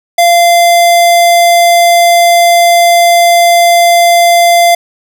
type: tone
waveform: square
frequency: 690 Hz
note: F5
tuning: 21 cents flat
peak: -4 dBFS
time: 0.18-4.75 s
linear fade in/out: 5 ms
effects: none